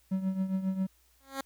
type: tone with tremolo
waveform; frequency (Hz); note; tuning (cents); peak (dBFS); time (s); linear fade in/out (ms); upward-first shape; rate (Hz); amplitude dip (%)
triangle; 189.8; F#3; +44; -23; 0.11-0.87; 10; triangle; 7.4; 75
type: tone with exponential growth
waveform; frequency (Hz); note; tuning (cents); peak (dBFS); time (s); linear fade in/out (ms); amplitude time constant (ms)
10% pulse; 270.9; C#4; -40; -22; 1.2-1.41; 5; 44
effects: added 60 Hz sine -67 dBFS peak until 1.45 s + white hiss -67 dBFS RMS until 1.45 s